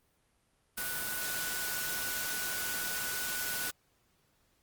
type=tone in noise; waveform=sine; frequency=1480 Hz; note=F#6; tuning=in tune; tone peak=-39 dBFS; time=0.77-3.71 s; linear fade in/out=10 ms; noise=white; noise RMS=-36 dBFS; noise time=0.77-3.71 s; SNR=-6 dB; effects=pink hiss -72 dBFS RMS until 4.62 s + Opus 32 kbps